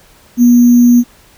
sine tone with sample-and-hold, 241.7 Hz, B3, 37 cents flat, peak -3 dBFS, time 0.37-1.04 s, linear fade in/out 50 ms, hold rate 6300 Hz, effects pink hiss -45 dBFS RMS until 1.37 s

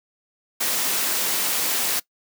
white noise, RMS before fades -23 dBFS, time 0.6-2 s, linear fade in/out 10 ms, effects noise-tail reverb RT60 0.1 s tail -21 dB re dry + high-pass 200 Hz 12 dB/octave

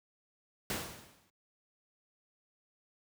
pink noise with exponential decay, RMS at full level -33 dBFS, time 0.7-1.3 s, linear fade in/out 1 ms, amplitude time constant 130 ms, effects high-pass 80 Hz 12 dB/octave

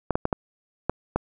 clicks, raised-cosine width 1 ms, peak -8 dBFS, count 6, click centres 0.107 / 0.155 / 0.254 / 0.328 / 0.896 / 1.16 s, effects none

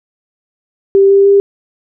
sine tone with pitch steps, 392.4 / 395.6 / 398.8 Hz, G4 / G4 / G4, +2 / +16 / +30 cents, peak -4 dBFS, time 0.95-1.4 s, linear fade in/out 0 ms, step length 150 ms, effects none

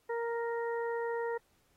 harmonic tone, 466.4 Hz, A#4, 1 cent sharp, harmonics 1 / 2 / 3 / 4, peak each -33 / -39 / -47 / -44 dBFS, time 0.09-1.38 s, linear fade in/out 10 ms, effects pink hiss -72 dBFS RMS until 1.76 s + AAC 48 kbps

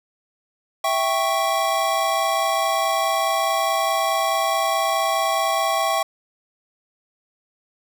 square chord, C# diminished, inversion first, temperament equal, 659.3 / 784 / 1108.7 Hz, E5 / G5 / C#6, 0 / 0 / 0 cents, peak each -24 dBFS, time 0.84-6.03 s, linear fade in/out 5 ms, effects none

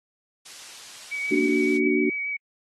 blue noise, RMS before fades -35 dBFS, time 0.45-1.78 s, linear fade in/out 10 ms
sine tone with vibrato, 2267 Hz, C#7, 38 cents sharp, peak -26 dBFS, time 1.11-2.37 s, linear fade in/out 10 ms, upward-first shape sine, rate 7 Hz, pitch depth 16 cents each way
sine chord, Bb augmented, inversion none, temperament equal with one note detuned, 233.1 / 293.7 / 373.2 Hz, Bb3 / D4 / F#4, 0 / 0 / +15 cents, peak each -26 / -23 / -23 dBFS, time 1.31-2.1 s, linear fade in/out 5 ms
effects low-pass 6000 Hz 12 dB/octave + AAC 32 kbps

